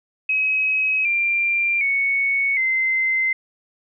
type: tone with pitch steps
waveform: sine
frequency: 2548 / 2377 / 2218 / 2070 Hz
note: D#7 / D7 / C#7 / C7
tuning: +41 / +20 / 0 / -19 cents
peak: -17 dBFS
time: 0.29-3.33 s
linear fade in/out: 5 ms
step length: 760 ms
effects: none